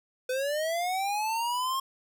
square linear sweep, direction up, 500 to 1077 Hz, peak -28 dBFS, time 0.29-1.8 s, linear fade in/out 5 ms, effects none

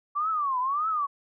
sine tone with vibrato, 1142 Hz, D6, 49 cents flat, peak -24 dBFS, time 0.15-1.07 s, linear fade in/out 20 ms, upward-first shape triangle, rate 1.7 Hz, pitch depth 260 cents each way, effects none

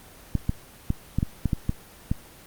clicks, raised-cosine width 5 ms, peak -10 dBFS, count 9, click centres 0.353 / 0.494 / 0.904 / 1.186 / 1.229 / 1.457 / 1.532 / 1.694 / 2.115 s, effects pink hiss -48 dBFS RMS until 2.46 s + Opus 24 kbps

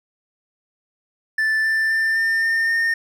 triangle tone with pitch steps, 1760 / 1773.3 / 1786.6 / 1800.1 / 1813.7 / 1827.3 Hz, A6 / A6 / A6 / A6 / A#6 / A#6, 0 / +13 / +26 / +39 / -48 / -35 cents, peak -15 dBFS, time 1.38-2.94 s, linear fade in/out 5 ms, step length 260 ms, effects none

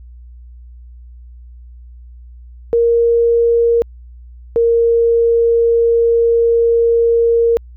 sine tone pair in turn, 467.5 / 464.9 Hz, A#4 / A#4, +5 / -5 cents, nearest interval unison, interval 10 cents, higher first, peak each -9 / -9 dBFS, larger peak neither, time 2.73-3.82 / 4.56-7.57 s, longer second, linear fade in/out 0 ms, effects added 60 Hz sine -34 dBFS peak until 7.76 s

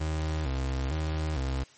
35% pulse tone with vibrato, 72 Hz, D2, 34 cents flat, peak -26 dBFS, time 0-1.64 s, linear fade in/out 10 ms, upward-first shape square, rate 1.1 Hz, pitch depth 140 cents each way, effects white hiss -56 dBFS RMS until 1.77 s + MP3 32 kbps

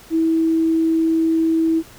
sine tone, 324.8 Hz, E4, 26 cents flat, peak -14 dBFS, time 0.1-1.83 s, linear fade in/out 50 ms, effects pink hiss -44 dBFS RMS until 1.98 s

